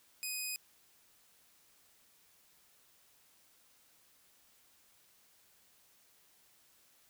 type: tone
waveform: 10% pulse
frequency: 2500 Hz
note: D#7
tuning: 8 cents sharp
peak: -28 dBFS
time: 0.23-0.56 s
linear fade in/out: 0 ms
effects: white hiss -67 dBFS RMS until 7.09 s